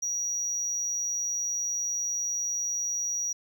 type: tone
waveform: triangle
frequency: 5770 Hz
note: F#8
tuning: 44 cents flat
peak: -25 dBFS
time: 0.02-3.33 s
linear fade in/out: 10 ms
effects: tanh soft clip ceiling -24 dBFS